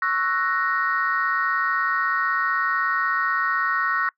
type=chord; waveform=sine; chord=F# dominant seventh; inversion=second; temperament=equal with one note detuned; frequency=1108.7 / 1323.9 / 1480 / 1864.7 Hz; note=C#6 / E6 / F#6 / A#6; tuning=0 / +7 / 0 / 0 cents; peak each=-25 dBFS; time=0.02-4.09 s; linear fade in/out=2 ms; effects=noise-tail reverb RT60 0.1 s tail -23 dB re dry + tanh soft clip ceiling -11 dBFS